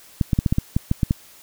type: clicks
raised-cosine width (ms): 5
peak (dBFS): -5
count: 10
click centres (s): 0.212 / 0.332 / 0.389 / 0.462 / 0.525 / 0.584 / 0.765 / 0.914 / 1.032 / 1.109
effects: white hiss -48 dBFS RMS until 1.42 s